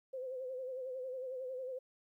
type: tone with vibrato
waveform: sine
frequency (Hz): 515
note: C5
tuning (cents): -28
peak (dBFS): -39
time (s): 0.13-1.79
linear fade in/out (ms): 10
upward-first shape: sine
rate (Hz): 11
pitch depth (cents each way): 58
effects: 13-bit